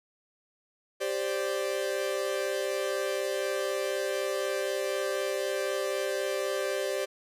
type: chord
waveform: 45% pulse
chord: G suspended fourth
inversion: none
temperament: equal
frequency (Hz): 392 / 523.3 / 587.3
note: G4 / C5 / D5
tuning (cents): 0 / 0 / 0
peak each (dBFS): -33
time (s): 1-7.06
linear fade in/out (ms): 20
effects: resampled to 32000 Hz